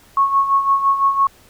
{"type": "tone with tremolo", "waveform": "sine", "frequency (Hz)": 1100, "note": "C#6", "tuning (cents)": -14, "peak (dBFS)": -10, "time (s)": [0.17, 1.27], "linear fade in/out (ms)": 2, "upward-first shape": "sine", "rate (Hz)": 5.9, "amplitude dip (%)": 65, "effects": ["pink hiss -49 dBFS RMS until 1.49 s"]}